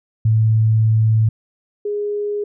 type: tone pair in turn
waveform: sine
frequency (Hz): 110.4 / 413.2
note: A2 / G#4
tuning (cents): +6 / -9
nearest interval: octave + major seventh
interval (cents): 2285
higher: second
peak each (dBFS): -11 / -19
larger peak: first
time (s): 0.25-1.29 / 1.85-2.44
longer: first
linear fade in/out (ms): 5
effects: none